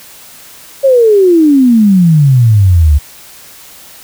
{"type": "exponential sweep", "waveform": "sine", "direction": "down", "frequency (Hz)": [558, 69.3], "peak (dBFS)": -3, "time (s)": [0.83, 2.99], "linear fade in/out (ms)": 20, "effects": ["white hiss -35 dBFS RMS until 4.03 s"]}